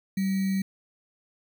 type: tone with sample-and-hold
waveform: sine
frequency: 192.5 Hz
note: G3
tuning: 31 cents flat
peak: -23 dBFS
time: 0.17-0.62 s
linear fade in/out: 5 ms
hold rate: 2100 Hz
effects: none